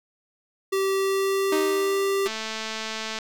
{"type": "tone with pitch glide", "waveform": "square", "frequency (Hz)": [387.5, 393.1], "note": ["G4", "G4"], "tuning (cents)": [-20, 5], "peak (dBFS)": -22, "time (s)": [0.72, 2.28], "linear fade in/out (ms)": 10, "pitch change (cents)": 25, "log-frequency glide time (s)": [0.92, 2]}
{"type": "tone with exponential decay", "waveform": "sawtooth", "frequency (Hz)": 310.8, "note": "D#4", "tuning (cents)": -2, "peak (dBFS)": -19, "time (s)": [1.52, 2.49], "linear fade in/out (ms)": 5, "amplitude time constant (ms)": 210}
{"type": "click train", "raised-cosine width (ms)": 0.2, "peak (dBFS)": -14, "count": 205, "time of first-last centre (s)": [2.26, 3.187], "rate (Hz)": 220}
{"effects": []}